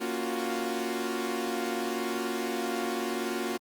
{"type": "chord", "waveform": "sawtooth", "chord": "Gb major seventh", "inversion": "first", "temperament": "equal", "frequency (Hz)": [233.1, 277.2, 349.2, 370], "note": ["Bb3", "Db4", "F4", "Gb4"], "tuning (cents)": [0, 0, 0, 0], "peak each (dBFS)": [-31, -34, -30, -31], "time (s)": [0, 3.58], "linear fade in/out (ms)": 20, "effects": ["Opus 32 kbps"]}